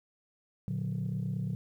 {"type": "chord", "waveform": "sine", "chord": "Bb augmented", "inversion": "none", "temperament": "just", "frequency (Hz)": [116.54, 145.68, 182.1], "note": ["Bb2", "D3", "F#3"], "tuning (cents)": [0, -14, -27], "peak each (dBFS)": -34, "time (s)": [0.68, 1.55], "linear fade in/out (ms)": 0, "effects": ["tanh soft clip ceiling -26 dBFS", "11-bit"]}